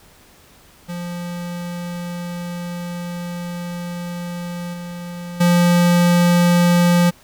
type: tone with level steps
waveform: square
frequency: 174.61 Hz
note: F3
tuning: in tune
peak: -26 / -29 / -12 dBFS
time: 0.88-7.11 s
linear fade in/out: 20 ms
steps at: 4.73 / 5.4 s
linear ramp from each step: 10 ms
effects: pink hiss -49 dBFS RMS until 7.23 s